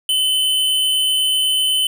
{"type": "tone with amplitude modulation", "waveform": "square", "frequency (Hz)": 3036, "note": "F#7", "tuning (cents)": 44, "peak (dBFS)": -14, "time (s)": [0.09, 1.87], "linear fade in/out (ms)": 2, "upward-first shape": "sine", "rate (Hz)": 148, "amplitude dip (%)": 25, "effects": []}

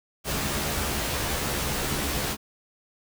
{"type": "noise with comb filter", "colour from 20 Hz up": "pink", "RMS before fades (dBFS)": -28, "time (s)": [0.24, 2.37], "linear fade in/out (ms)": 50, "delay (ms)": 14, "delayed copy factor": 0.7, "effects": []}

